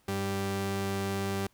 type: tone pair together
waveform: sawtooth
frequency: 98 / 196 Hz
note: G2 / G3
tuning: 0 / 0 cents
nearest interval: octave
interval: 1200 cents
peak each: -30 / -26 dBFS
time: 0.08-1.47 s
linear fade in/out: 5 ms
effects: pink hiss -67 dBFS RMS until 1.53 s